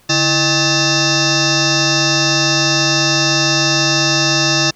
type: tone with frequency modulation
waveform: sine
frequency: 2695 Hz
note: E7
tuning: 38 cents sharp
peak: -11 dBFS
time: 0.09-4.71 s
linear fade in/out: 10 ms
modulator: 473 Hz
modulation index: 7
effects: pink hiss -51 dBFS RMS until 4.75 s